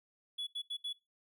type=tone bursts at uneven times; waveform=triangle; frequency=3400 Hz; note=G#7; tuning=40 cents sharp; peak=-35 dBFS; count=4; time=0.38-0.47 / 0.55-0.62 / 0.7-0.77 / 0.84-0.93 s; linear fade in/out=10 ms; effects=noise-tail reverb RT60 0.2 s tail -18 dB re dry